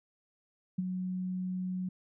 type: tone with ADSR envelope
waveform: sine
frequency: 184 Hz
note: F#3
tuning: 9 cents flat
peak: -26 dBFS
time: 0.78-1.89 s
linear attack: 9 ms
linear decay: 22 ms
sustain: -6 dB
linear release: 6 ms
effects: none